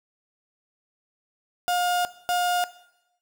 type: tone bursts at uneven times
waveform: 35% pulse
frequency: 712 Hz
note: F5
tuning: 33 cents sharp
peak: -20 dBFS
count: 2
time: 1.68-2.05 / 2.29-2.64 s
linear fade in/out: 0 ms
effects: noise-tail reverb RT60 0.9 s tail -17 dB re dry